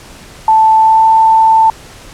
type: tone with pitch glide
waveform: sine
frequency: 880 to 888.7 Hz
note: A5 to A5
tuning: 0 to +17 cents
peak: -4 dBFS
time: 0.48-1.7 s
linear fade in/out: 2 ms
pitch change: +17 cents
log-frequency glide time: 0.76-1.07 s
effects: pink hiss -35 dBFS RMS until 2.13 s + low-pass 10000 Hz 12 dB/octave